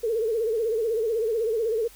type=tone with vibrato; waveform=sine; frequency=450 Hz; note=A4; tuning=39 cents sharp; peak=-22 dBFS; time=0.03-1.88 s; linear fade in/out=10 ms; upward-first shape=sine; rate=16 Hz; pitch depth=97 cents each way; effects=added 45 Hz sine -53 dBFS peak until 1.95 s + white hiss -51 dBFS RMS until 1.95 s